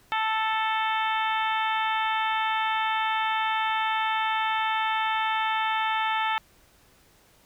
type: harmonic tone with a mistuned harmonic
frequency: 440 Hz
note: A4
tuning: in tune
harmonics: 2 / 3 / 4 / 5 / 6 / 7 / 8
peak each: -26 / -30 / -32 / -34 / -36 / -37 / -38 dBFS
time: 0.12-6.38 s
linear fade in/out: 0 ms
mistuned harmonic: 8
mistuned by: +24 cents
effects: pink hiss -59 dBFS RMS until 7.45 s